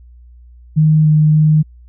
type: tone with pitch steps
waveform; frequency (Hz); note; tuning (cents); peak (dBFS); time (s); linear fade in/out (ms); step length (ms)
sine; 155.1 / 153.2 / 154.1; D#3 / D#3 / D#3; -5 / -27 / -16; -7; 0.76-1.63; 20; 290
effects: added 60 Hz sine -38 dBFS peak until 1.88 s